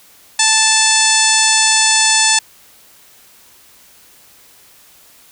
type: harmonic tone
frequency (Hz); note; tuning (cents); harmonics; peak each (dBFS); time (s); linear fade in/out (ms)
879; A5; -2; 1 / 2 / 3 / 4 / 5 / 6 / 7 / 8 / 9 / 10; -19 / -19 / -19 / -19 / -19 / -19 / -19 / -19 / -19 / -19; 0.39-2.39; 5
effects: white hiss -46 dBFS RMS until 5.31 s